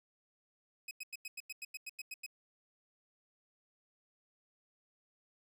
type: tone bursts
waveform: sawtooth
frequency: 2536 Hz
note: D#7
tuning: 32 cents sharp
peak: -38 dBFS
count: 12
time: 0.88-2.264 s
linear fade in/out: 5 ms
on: 31 ms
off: 92 ms
effects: none